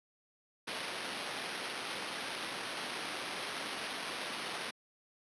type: noise with sample-and-hold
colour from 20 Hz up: blue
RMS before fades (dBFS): -40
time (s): 0.67-4.71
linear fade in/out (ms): 10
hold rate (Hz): 7350
effects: high-pass 200 Hz 12 dB/octave + resampled to 24000 Hz